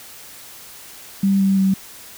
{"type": "tone with pitch steps", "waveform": "sine", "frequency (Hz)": [196, 194.08, 192.19], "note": ["G3", "G3", "G3"], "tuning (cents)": [0, -17, -34], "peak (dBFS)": -13, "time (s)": [1.23, 1.74], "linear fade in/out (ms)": 5, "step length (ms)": 170, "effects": ["white hiss -40 dBFS RMS until 2.17 s"]}